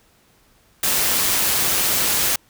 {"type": "noise with amplitude modulation", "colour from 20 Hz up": "white", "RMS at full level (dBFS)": -17, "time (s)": [0.83, 2.36], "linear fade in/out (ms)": 5, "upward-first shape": "sine", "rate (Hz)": 196, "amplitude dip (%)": 45, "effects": ["pink hiss -57 dBFS RMS until 2.49 s"]}